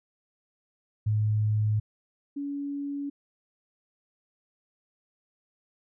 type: tone pair in turn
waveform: sine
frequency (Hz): 106.9 / 283.4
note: A2 / C#4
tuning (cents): -49 / +38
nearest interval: octave + perfect fourth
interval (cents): 1687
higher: second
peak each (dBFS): -22 / -30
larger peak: first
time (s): 1.06-1.8 / 2.36-3.1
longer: neither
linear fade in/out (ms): 10
effects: none